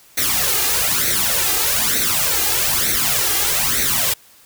white noise with flanger, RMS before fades -18 dBFS, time 0.17-4.14 s, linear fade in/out 10 ms, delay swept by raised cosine 0.49 to 2.49 ms, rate 1.1 Hz, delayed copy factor +0.75, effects white hiss -49 dBFS RMS until 4.45 s

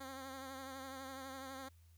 10% pulse tone with vibrato, 266.4 Hz, C4, 31 cents sharp, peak -38 dBFS, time 0-1.69 s, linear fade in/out 10 ms, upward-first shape triangle, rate 12 Hz, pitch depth 47 cents each way, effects added 83 Hz sine -61 dBFS peak until 1.97 s + white hiss -75 dBFS RMS until 1.97 s

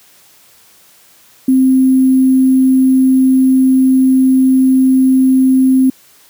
sine tone with sample-and-hold, 261.6 Hz, C4, in tune, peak -6 dBFS, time 1.48-5.9 s, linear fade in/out 5 ms, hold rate 11025 Hz, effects white hiss -46 dBFS RMS until 6.29 s + high-pass 80 Hz 12 dB/octave

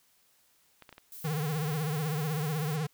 clicks, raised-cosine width 0.3 ms, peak -32 dBFS, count 7, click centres 0.823 / 0.892 / 0.927 / 0.981 / 1.403 / 1.678 / 1.739 s
violet noise, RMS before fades -45 dBFS, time 1.12-2.76 s, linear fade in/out 2 ms
square tone with vibrato, 152.8 Hz, D#3, 31 cents flat, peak -30 dBFS, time 1.24-2.87 s, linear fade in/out 10 ms, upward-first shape triangle, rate 16 Hz, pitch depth 140 cents each way
effects white hiss -67 dBFS RMS until 2.93 s

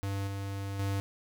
square tone with level steps, 98.7 Hz, G2, 12 cents sharp, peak -32 / -35 / -30 dBFS, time 0.03-1 s, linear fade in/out 0 ms, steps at 0.27 / 0.79 s, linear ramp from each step 5 ms, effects none

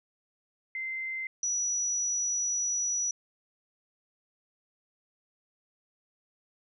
sine tone pair in turn, 2077 / 5875 Hz, C7 / F#8, -13 / -13 cents, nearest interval octave + tritone, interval 1800 cents, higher second, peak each -32 / -27 dBFS, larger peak second, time 0.75-1.27 / 1.43-3.11 s, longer second, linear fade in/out 2 ms, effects none

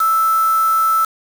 sine tone with quantisation, 1318.5 Hz, E6, in tune, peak -12 dBFS, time 0-1.05 s, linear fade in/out 5 ms, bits 4, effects none

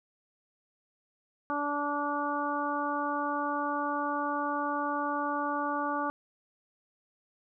harmonic tone, 290 Hz, D4, 22 cents flat, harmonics 1 / 2 / 3 / 4 / 5, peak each -35 / -37 / -34 / -33 / -38 dBFS, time 1.5-6.1 s, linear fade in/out 0 ms, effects none

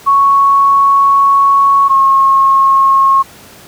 sine tone pair in turn, 1108.7 / 1084.6 Hz, C#6 / C#6, 0 / -38 cents, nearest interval unison, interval 38 cents, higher first, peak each -5 dBFS, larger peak neither, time 0.06-1.89 / 1.89-3.23 s, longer first, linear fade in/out 20 ms, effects pink hiss -37 dBFS RMS until 3.67 s + high-pass 80 Hz 12 dB/octave

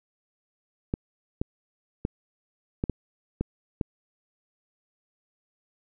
clicks, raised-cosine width 3 ms, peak -13 dBFS, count 7, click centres 0.939 / 1.415 / 2.051 / 2.839 / 2.897 / 3.41 / 3.812 s, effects none

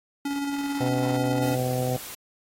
square tone with tremolo, 282 Hz, C#4, 30 cents sharp, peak -26 dBFS, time 0.25-1.55 s, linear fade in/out 5 ms, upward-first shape square, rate 18 Hz, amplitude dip 25%
harmonic tone, 126.5 Hz, B2, 42 cents sharp, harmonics 1 / 2 / 3 / 4 / 5 / 6, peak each -27 / -32 / -37 / -29 / -35 / -33 dBFS, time 0.8-1.97 s, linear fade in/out 10 ms
white noise, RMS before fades -39 dBFS, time 1.42-2.15 s, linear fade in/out 5 ms
effects AAC 48 kbps

